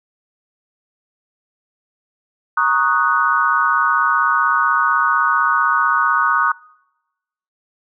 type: chord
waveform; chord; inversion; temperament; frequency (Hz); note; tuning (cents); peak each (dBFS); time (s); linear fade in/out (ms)
sine; D# minor seventh; second; equal; 932.3 / 1108.7 / 1244.5 / 1480; A#5 / C#6 / D#6 / F#6; 0 / 0 / 0 / 0; -22 / -19 / -17 / -18; 2.57-6.52; 5
effects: noise-tail reverb RT60 1.0 s tail -25 dB re dry